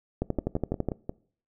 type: two click trains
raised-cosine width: 2 ms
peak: -18 / -13 dBFS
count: 5 / 9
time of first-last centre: 0.39-1.094 / 0.22-0.887 s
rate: 5.68 / 12 Hz
effects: noise-tail reverb RT60 0.5 s tail -22 dB re dry